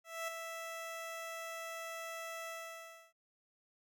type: tone with ADSR envelope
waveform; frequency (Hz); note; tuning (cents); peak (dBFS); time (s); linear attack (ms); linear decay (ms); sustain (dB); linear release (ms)
15% pulse; 659.3; E5; 0; -30; 0.04-3.13; 240; 6; -6; 640
effects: none